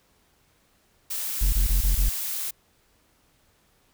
blue noise, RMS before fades -30 dBFS, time 1.1-2.51 s, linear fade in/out 10 ms
triangle tone bursts, 43.37 Hz, F1, 11 cents flat, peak -16 dBFS, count 5, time 1.41-2.094 s, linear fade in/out 10 ms, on 120 ms, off 21 ms
effects pink hiss -64 dBFS RMS until 3.93 s

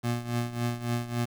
25% pulse tone with tremolo, 119.6 Hz, A#2, 45 cents sharp, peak -21 dBFS, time 0.03-1.26 s, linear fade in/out 20 ms, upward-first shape triangle, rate 3.6 Hz, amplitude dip 85%, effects 8-bit

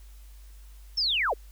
sine linear sweep, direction down, 5510 to 348.7 Hz, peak -23 dBFS, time 0.97-1.34 s, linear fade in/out 10 ms, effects added 50 Hz sine -45 dBFS peak until 1.51 s + white hiss -60 dBFS RMS until 1.51 s

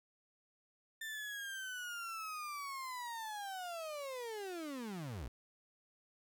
35% pulse linear sweep, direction down, 1794 to 50.7 Hz, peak -40 dBFS, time 1.01-5.28 s, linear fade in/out 5 ms, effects none

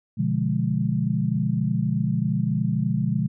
sine chord, B diminished seventh, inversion none, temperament equal, 123.47 / 146.83 / 174.61 / 207.7 Hz, B2 / D3 / F3 / Ab3, 0 / 0 / 0 / 0 cents, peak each -26 dBFS, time 0.17-3.28 s, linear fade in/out 20 ms, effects none

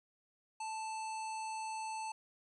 harmonic tone, 880 Hz, A5, in tune, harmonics 1 / 3 / 5 / 7 / 9 / 10, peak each -39 / -49 / -54 / -55 / -55 / -57 dBFS, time 0.6-2.12 s, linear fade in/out 5 ms, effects 13-bit

